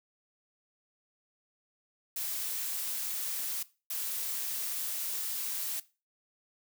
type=noise bursts at uneven times; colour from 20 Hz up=blue; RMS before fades=-35 dBFS; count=2; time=2.16-3.63 / 3.9-5.8 s; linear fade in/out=5 ms; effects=noise-tail reverb RT60 0.3 s tail -18 dB re dry